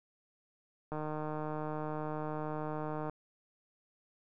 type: click train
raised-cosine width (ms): 1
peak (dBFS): -25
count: 334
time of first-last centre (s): 0.92-3.096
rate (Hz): 153
effects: none